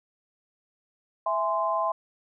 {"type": "chord", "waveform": "sine", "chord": "E augmented", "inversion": "none", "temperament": "equal with one note detuned", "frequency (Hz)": [659.3, 830.6, 1038.7], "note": ["E5", "G#5", "B#5"], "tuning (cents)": [0, 0, -13], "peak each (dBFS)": [-28, -31, -26], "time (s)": [1.26, 1.92], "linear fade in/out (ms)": 5, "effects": []}